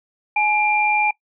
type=tone pair together; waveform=sine; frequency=843 / 2380 Hz; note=G#5 / D7; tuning=+26 / +22 cents; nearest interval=octave + tritone; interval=1796 cents; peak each=-18 dBFS; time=0.36-1.11 s; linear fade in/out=5 ms; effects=noise-tail reverb RT60 0.1 s tail -21 dB re dry